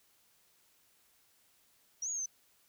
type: linear two-way sweep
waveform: sine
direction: up then down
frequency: 5588 to 6820 to 6020 Hz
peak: -34 dBFS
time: 2.02-2.26 s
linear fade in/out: 5 ms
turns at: 2.09 s
effects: white hiss -69 dBFS RMS until 2.68 s